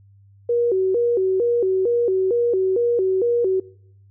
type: tone with vibrato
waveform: sine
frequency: 423.9 Hz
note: G#4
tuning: 35 cents sharp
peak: -16 dBFS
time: 0.49-3.6 s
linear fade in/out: 5 ms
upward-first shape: square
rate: 2.2 Hz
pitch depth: 200 cents each way
effects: noise-tail reverb RT60 0.7 s tail -23 dB re dry + added 99 Hz sine -48 dBFS peak until 4.1 s